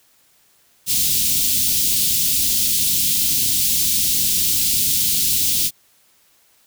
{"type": "band-stop noise", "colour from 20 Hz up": "white", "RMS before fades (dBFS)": -18, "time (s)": [0.86, 5.71], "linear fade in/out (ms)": 50, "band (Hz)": [270, 3100], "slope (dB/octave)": 24, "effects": ["white hiss -57 dBFS RMS until 6.66 s"]}